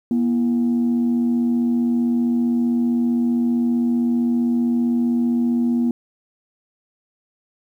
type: tone pair together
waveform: sine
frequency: 239.3 / 334.7 Hz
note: A#3 / E4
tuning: +46 / +26 cents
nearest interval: tritone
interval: 580 cents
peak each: -15 / -26 dBFS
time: 0.11-5.91 s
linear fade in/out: 2 ms
effects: tanh soft clip ceiling -12 dBFS + 9-bit